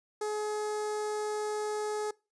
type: tone with notch filter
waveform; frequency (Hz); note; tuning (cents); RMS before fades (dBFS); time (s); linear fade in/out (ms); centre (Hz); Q
sawtooth; 423.1; G#4; +32; -33; 0.21-2.11; 5; 2800; 0.64
effects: noise-tail reverb RT60 0.3 s tail -24 dB re dry + resampled to 22050 Hz